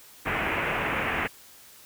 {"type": "low-pass noise", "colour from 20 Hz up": "white", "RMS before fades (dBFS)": -28, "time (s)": [0.25, 1.28], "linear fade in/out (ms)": 20, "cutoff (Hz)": 2600, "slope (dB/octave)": 48, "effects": ["white hiss -51 dBFS RMS until 1.85 s"]}